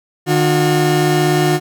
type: tone pair together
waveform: 30% pulse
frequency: 151.36 / 360 Hz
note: D#3 / F#4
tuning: -47 / -47 cents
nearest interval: octave + minor third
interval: 1500 cents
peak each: -12 dBFS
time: 0.26-1.6 s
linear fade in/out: 50 ms
effects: none